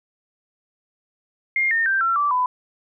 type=tone with pitch steps; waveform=sine; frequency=2121 / 1825.2 / 1570.7 / 1351.7 / 1163.2 / 1001 Hz; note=C7 / A#6 / G6 / E6 / D6 / B5; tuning=+23 / -37 / +3 / +43 / -17 / +23 cents; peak=-17 dBFS; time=1.56-2.46 s; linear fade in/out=2 ms; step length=150 ms; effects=none